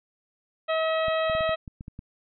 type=harmonic tone; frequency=641 Hz; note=E5; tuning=49 cents flat; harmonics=1 / 2 / 3 / 4 / 5 / 6; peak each=-24 / -30 / -34 / -36 / -38 / -40 dBFS; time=0.68-1.56 s; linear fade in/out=20 ms
type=clicks; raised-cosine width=5 ms; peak=-26 dBFS; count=9; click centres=1.083 / 1.298 / 1.351 / 1.408 / 1.493 / 1.678 / 1.809 / 1.881 / 1.991 s
effects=none